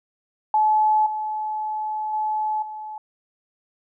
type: tone with level steps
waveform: sine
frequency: 859 Hz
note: A5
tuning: 42 cents flat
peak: -15 / -24 / -21 / -31 dBFS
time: 0.54-2.98 s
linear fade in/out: 2 ms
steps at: 1.06 / 2.13 / 2.62 s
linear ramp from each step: 5 ms
effects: none